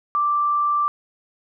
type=tone; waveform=sine; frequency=1174.7 Hz; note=D6; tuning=in tune; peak=-17 dBFS; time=0.15-0.88 s; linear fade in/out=0 ms; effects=none